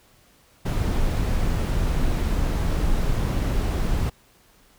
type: noise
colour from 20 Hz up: brown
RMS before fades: -22 dBFS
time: 0.65-4.1 s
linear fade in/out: 10 ms
effects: pink hiss -57 dBFS RMS until 4.78 s